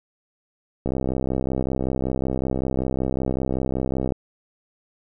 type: click train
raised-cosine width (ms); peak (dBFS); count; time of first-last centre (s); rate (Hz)
2; -11; 214; 0.86-4.122; 65.3
effects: none